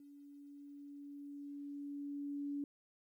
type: tone with level ramp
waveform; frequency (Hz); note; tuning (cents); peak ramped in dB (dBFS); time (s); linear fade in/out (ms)
sine; 285.4; D4; -49; -55 to -37; 0-2.64; 2
effects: 13-bit